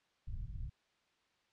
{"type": "low-pass noise", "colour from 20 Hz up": "pink", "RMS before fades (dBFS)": -42, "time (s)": [0.27, 0.7], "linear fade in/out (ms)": 10, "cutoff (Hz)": 120, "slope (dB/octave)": 24, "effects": ["white hiss -75 dBFS RMS until 1.52 s", "low-pass 4000 Hz 12 dB/octave"]}